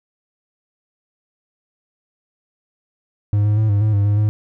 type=tone with pitch steps; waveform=triangle; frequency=103.2 / 105 / 108.8 / 101.7 / 107.5 / 101 / 103.1 / 106 Hz; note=G#2 / G#2 / A2 / G#2 / A2 / G#2 / G#2 / G#2; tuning=-10 / +19 / -19 / -36 / -40 / -48 / -12 / +36 cents; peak=-11 dBFS; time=3.33-4.29 s; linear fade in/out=0 ms; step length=120 ms; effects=none